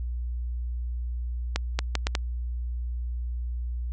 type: accelerating click train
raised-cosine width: 0.2 ms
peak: -8 dBFS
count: 5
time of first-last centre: 1.56-2.152 s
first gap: 230 ms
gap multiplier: 0.71
effects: added 60 Hz sine -28 dBFS peak until 3.92 s + resampled to 22050 Hz